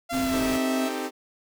sawtooth tone with pitch glide, 686 to 653.9 Hz, F5 to E5, -31 to -14 cents, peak -25 dBFS, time 0.09-0.9 s, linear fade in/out 20 ms, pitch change -83 cents, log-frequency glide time 0.21-0.42 s
sine tone, 261.6 Hz, C4, in tune, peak -24 dBFS, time 0.11-0.9 s, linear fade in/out 50 ms
pink noise, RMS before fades -34 dBFS, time 0.12-0.58 s, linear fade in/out 20 ms
sawtooth chord, A half-diminished seventh, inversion first, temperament equal with one note detuned, 261.6 / 311.1 / 392 / 442 Hz, C4 / Eb4 / G4 / A4, 0 / 0 / 0 / +8 cents, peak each -29 / -30 / -30 / -33 dBFS, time 0.3-1.11 s, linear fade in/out 50 ms
effects none

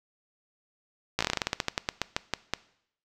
slowing click train, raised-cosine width 0.2 ms, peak -8 dBFS, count 19, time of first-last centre 1.19-2.536 s, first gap 16 ms, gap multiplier 1.16, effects noise-tail reverb RT60 0.7 s tail -20 dB re dry

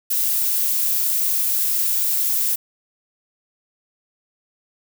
violet noise, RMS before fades -20 dBFS, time 0.1-2.56 s, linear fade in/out 10 ms, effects none

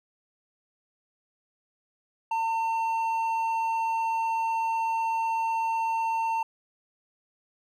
sine tone with hard clipping, 904 Hz, A5, 47 cents sharp, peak -26 dBFS, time 2.31-6.43 s, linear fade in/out 5 ms, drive 5 dB, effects none

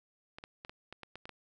clicks, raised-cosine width 0.3 ms, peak -29 dBFS, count 9, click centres 0.385 / 0.439 / 0.649 / 0.695 / 0.926 / 1.033 / 1.156 / 1.255 / 1.293 s, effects none

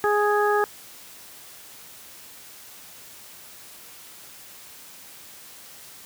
harmonic tone, 415.3 Hz, G#4, in tune, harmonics 1 / 2 / 3 / 4, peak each -21 / -24 / -26 / -27 dBFS, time 0.04-0.64 s, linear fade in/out 0 ms, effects white hiss -45 dBFS RMS until 6.05 s + high-pass 60 Hz 12 dB/octave

